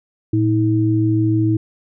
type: tone pair together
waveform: sine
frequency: 113.3 / 320.1 Hz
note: A#2 / D#4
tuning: -49 / +49 cents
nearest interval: octave + tritone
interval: 1798 cents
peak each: -16 dBFS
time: 0.33-1.57 s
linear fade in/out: 5 ms
effects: none